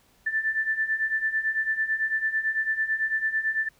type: beating tone pair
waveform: sine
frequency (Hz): 1760 / 1769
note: A6 / A6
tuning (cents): 0 / +9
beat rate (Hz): 9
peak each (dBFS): -29 / -25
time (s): 0.26-3.69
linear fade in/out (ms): 10
effects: pink hiss -62 dBFS RMS until 3.79 s